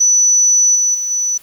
sine tone with level steps, 5960 Hz, F#8, 12 cents sharp, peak -8 / -11 / -17 / -14 dBFS, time 0-1.38 s, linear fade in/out 10 ms, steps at 0.75 / 0.94 / 1.1 s, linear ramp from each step 10 ms, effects white hiss -45 dBFS RMS until 1.42 s

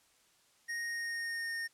square tone with pitch glide, 1864.7 to 1836.9 Hz, A#6 to A#6, 0 to -26 cents, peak -36 dBFS, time 0.68-1.68 s, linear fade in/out 20 ms, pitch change -26 cents, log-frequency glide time 0.85-1.52 s, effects white hiss -68 dBFS RMS until 1.73 s + low-pass 10000 Hz 12 dB/octave

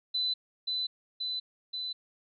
sine tone with echo, 4009 Hz, B7, 25 cents sharp, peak -27 dBFS, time 0.14-0.34 s, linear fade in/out 10 ms, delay 530 ms, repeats 3, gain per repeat -2 dB, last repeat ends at 1.93 s, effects none

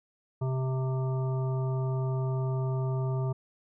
harmonic tone, 130.81 Hz, C3, in tune, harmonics 1 / 3 / 5 / 7 / 9, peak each -27 / -37 / -41 / -44 / -46 dBFS, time 0.41-3.33 s, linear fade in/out 10 ms, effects none

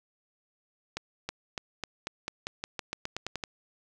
accelerating click train, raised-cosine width 0.2 ms, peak -16 dBFS, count 15, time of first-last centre 0.97-3.438 s, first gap 320 ms, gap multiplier 0.9, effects none

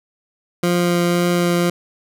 20% pulse tone with vibrato, 174.61 Hz, F3, in tune, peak -10 dBFS, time 0.63-1.7 s, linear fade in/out 5 ms, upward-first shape triangle, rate 1.9 Hz, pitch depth 10 cents each way, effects none

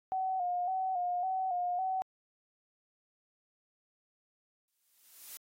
sine tone with vibrato, 734 Hz, F#5, 14 cents flat, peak -30 dBFS, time 0.12-2.02 s, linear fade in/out 0 ms, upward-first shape square, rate 1.8 Hz, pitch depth 50 cents each way
blue noise with exponential growth, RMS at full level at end -43 dBFS, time 4.68-5.37 s, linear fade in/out 0 ms, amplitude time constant 150 ms
effects AAC 48 kbps

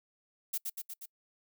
violet noise with echo, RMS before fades -33 dBFS, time 0.53-0.58 s, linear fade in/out 10 ms, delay 120 ms, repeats 4, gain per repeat -3 dB, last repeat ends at 1.06 s, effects noise-tail reverb RT60 0.1 s tail -26 dB re dry

